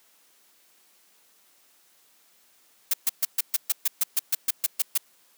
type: noise bursts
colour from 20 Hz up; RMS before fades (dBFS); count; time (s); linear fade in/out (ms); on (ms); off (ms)
blue; -22; 14; 2.91-4.978; 5; 27; 130
effects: white hiss -61 dBFS RMS until 5.37 s + high-pass 200 Hz 12 dB/octave